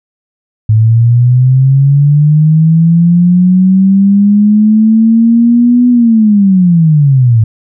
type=linear two-way sweep; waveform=sine; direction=up then down; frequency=107.7 to 246.9 to 107.7 Hz; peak=-3 dBFS; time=0.69-7.44 s; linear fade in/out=5 ms; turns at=5.89 s; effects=none